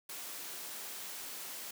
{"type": "high-pass noise", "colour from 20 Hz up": "white", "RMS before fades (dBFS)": -44, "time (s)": [0.09, 1.71], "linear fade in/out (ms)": 5, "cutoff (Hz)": 210, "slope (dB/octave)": 12, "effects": []}